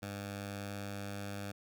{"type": "tone with notch filter", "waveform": "10% pulse", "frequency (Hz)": 100.5, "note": "G2", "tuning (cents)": 44, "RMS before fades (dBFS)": -42, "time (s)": [0.02, 1.52], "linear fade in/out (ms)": 10, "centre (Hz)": 370, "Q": 1.8, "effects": []}